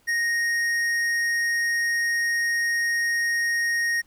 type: tone with tanh clipping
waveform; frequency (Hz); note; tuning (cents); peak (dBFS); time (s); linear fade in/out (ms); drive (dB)
sine; 1865; A#6; 0; -23; 0.07-4.02; 20; 12
effects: pink hiss -62 dBFS RMS until 4.06 s